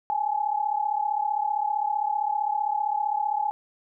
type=tone pair together; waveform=sine; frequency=821 / 856.4 Hz; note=G#5 / A5; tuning=-20 / -47 cents; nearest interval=minor second; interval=73 cents; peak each=-26 dBFS; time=0.1-3.51 s; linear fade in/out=0 ms; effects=none